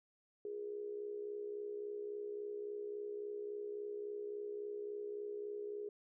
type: tone with amplitude modulation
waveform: sine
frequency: 413.8 Hz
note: G#4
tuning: 6 cents flat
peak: -38 dBFS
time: 0.45-5.89 s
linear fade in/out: 2 ms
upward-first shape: sine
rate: 63.6 Hz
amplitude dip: 60%
effects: none